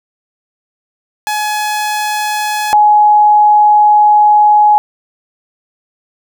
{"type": "tone pair in turn", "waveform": ["sawtooth", "sine"], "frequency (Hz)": [845, 839.6], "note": ["G#5", "G#5"], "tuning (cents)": [30, 19], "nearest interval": "unison", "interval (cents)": 11, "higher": "first", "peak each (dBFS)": [-10, -4], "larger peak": "second", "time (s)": [[1.27, 2.73], [2.73, 4.78]], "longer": "second", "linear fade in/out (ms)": 0, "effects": []}